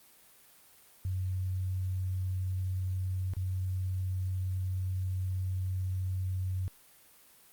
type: tone with dropouts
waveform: sine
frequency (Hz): 93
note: F#2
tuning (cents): +9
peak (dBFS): -30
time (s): 1.05-6.68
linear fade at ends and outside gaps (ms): 0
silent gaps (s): 3.336-3.367
effects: white hiss -59 dBFS RMS until 7.52 s + Opus 32 kbps